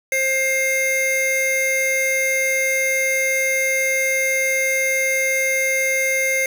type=tone pair together; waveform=square; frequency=529.5 / 2118 Hz; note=C5 / C7; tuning=+21 / +21 cents; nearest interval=2 octaves; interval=2400 cents; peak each=-24 / -19 dBFS; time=0.12-6.46 s; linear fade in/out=2 ms; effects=7-bit